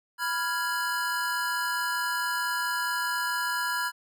square chord, F diminished, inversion second, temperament equal, 987.8 / 1396.9 / 1661.2 Hz, Cb6 / F6 / Ab6, 0 / 0 / 0 cents, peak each -32 dBFS, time 0.18-3.92 s, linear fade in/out 50 ms, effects none

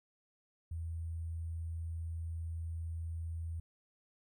sine tone with sample-and-hold, 82.41 Hz, E2, in tune, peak -37 dBFS, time 0.71-3.6 s, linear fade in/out 5 ms, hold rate 8820 Hz, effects none

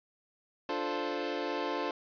25% pulse chord, D minor seventh, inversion none, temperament equal, 293.7 / 349.2 / 440 / 523.3 Hz, D4 / F4 / A4 / C5, 0 / 0 / 0 / 0 cents, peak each -34 dBFS, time 0.69-1.91 s, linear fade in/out 2 ms, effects resampled to 11025 Hz + 9-bit

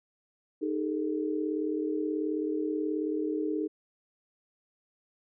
sine tone cluster, 309.2 / 405.9 / 444.5 Hz, D#4 / G#4 / A4, -11 / -40 / +18 cents, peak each -30 / -34 / -35 dBFS, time 0.61-3.68 s, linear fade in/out 20 ms, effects none

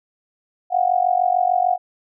sine tone with amplitude modulation, 726 Hz, F#5, 33 cents flat, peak -11 dBFS, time 0.7-1.78 s, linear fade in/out 50 ms, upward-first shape sine, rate 46.7 Hz, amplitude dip 90%, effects none

